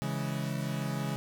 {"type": "chord", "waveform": "40% pulse", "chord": "C# minor", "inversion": "none", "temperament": "equal", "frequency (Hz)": [138.59, 164.81, 207.7], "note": ["C#3", "E3", "G#3"], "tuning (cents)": [0, 0, 0], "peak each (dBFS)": [-33, -36, -36], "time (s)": [0.02, 1.16], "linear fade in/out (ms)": 0, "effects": []}